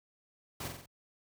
pink noise with echo, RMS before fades -40 dBFS, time 0.6-0.68 s, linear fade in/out 5 ms, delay 45 ms, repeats 4, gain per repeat -4 dB, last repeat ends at 0.86 s, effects high-pass 60 Hz 12 dB/octave

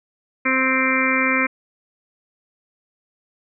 harmonic tone, 261.6 Hz, C4, in tune, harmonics 1 / 2 / 4 / 5 / 6 / 7 / 8 / 9, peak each -23 / -27 / -27 / -26 / -27 / -27 / -22 / -22 dBFS, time 0.45-1.47 s, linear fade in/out 10 ms, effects none

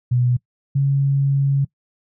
sine tone pair in turn, 123.47 / 138.59 Hz, B2 / C#3, 0 / 0 cents, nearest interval major second, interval 200 cents, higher second, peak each -14 dBFS, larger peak neither, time 0.11-0.37 / 0.75-1.65 s, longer second, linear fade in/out 10 ms, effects noise-tail reverb RT60 0.1 s tail -22 dB re dry

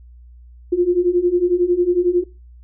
sine beating tone pair, 347.2 / 358.2 Hz, F4 / F4, -10 / +44 cents, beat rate 11 Hz, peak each -18 / -15 dBFS, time 0.72-2.24 s, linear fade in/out 10 ms, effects noise-tail reverb RT60 0.3 s tail -20 dB re dry + added 60 Hz sine -40 dBFS peak until 2.63 s

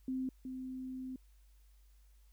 sine tone pair in turn, 260 / 258.5 Hz, C4 / C4, -11 / -21 cents, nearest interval unison, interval 10 cents, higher first, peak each -34 / -40 dBFS, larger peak first, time 0.08-0.29 / 0.45-1.16 s, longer second, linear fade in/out 2 ms, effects added 50 Hz sine -60 dBFS peak until 2.32 s + white hiss -75 dBFS RMS until 2.32 s

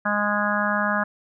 harmonic tone, 207.1 Hz, G#3, 5 cents flat, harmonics 1 / 3 / 4 / 5 / 6 / 7 / 8, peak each -27 / -28 / -31 / -29 / -28 / -28 / -26 dBFS, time 0.05-1.04 s, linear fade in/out 10 ms, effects none

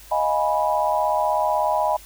sine chord, F half-diminished seventh, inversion third, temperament equal with one note detuned, 622.3 / 698.5 / 830.6 / 982.1 Hz, Eb5 / F5 / Ab5 / Cb6, 0 / 0 / 0 / -10 cents, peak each -23 / -27 / -23 / -23 dBFS, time 0.11-1.97 s, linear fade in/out 10 ms, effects added 50 Hz sine -47 dBFS peak until 2.05 s + white hiss -46 dBFS RMS until 2.05 s

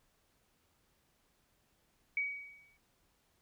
sine tone with exponential decay, 2262 Hz, C#7, 34 cents sharp, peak -29 dBFS, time 2.17-2.77 s, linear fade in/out 2 ms, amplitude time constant 130 ms, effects pink hiss -74 dBFS RMS until 3.41 s

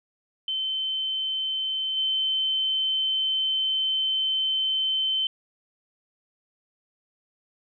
sine tone with level steps, 3079 Hz, G7, 32 cents flat, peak -25 / -22 dBFS, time 0.48-5.27 s, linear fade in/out 2 ms, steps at 1.96 s, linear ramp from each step 20 ms, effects none

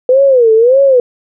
sine tone with vibrato, 493.9 Hz, B4, in tune, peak -4 dBFS, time 0.09-1 s, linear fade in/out 2 ms, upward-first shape sine, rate 1.7 Hz, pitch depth 200 cents each way, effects none

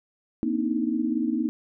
sine tone cluster, 234.2 / 258.6 / 297.5 / 315 Hz, A#3 / C4 / D4 / D#4, +8 / -20 / +22 / +21 cents, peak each -27 / -29 / -32 / -27 dBFS, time 0.43-1.49 s, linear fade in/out 0 ms, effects none

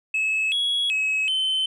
sine tone with pitch steps, 2588 / 3339 / 2564 / 3069 Hz, E7 / G#7 / E7 / G7, -32 / +9 / -49 / -37 cents, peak -18 dBFS, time 0.14-1.66 s, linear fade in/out 5 ms, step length 380 ms, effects tanh soft clip ceiling -19 dBFS

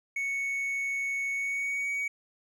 triangle tone with pitch glide, 2217 to 2254 Hz, C#7 to C#7, 0 to +28 cents, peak -27 dBFS, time 0.16-2.08 s, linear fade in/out 5 ms, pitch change +28 cents, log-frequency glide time 1.31-1.97 s, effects none

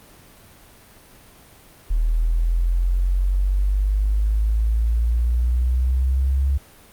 sine exponential sweep, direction up, 39.23 to 69 Hz, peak -16 dBFS, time 1.9-6.58 s, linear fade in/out 10 ms, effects pink hiss -48 dBFS RMS until 6.92 s + Opus 32 kbps

